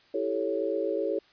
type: chord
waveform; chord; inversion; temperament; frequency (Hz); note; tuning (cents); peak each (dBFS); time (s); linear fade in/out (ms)
sine; A dominant seventh; second; equal; 329.6 / 392 / 440 / 554.4; E4 / G4 / A4 / C#5; 0 / 0 / 0 / 0; -33 / -32 / -31 / -31; 0.14-1.19; 5
effects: white hiss -60 dBFS RMS until 1.32 s + resampled to 11025 Hz